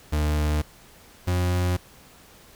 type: tone pair in turn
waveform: 40% pulse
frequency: 75.4 / 89.67 Hz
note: D2 / F2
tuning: +46 / +46 cents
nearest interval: minor third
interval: 300 cents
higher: second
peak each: -20 dBFS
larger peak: neither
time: 0.12-0.62 / 1.27-1.77 s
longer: neither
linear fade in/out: 10 ms
effects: pink hiss -51 dBFS RMS until 2.55 s